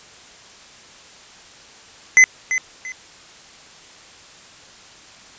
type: tone with echo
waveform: square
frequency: 2037 Hz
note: C7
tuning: 47 cents flat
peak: -7 dBFS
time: 2.17-2.24 s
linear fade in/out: 0 ms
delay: 340 ms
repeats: 2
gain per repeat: -11 dB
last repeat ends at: 2.92 s
effects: white hiss -44 dBFS RMS until 5.38 s + resampled to 16000 Hz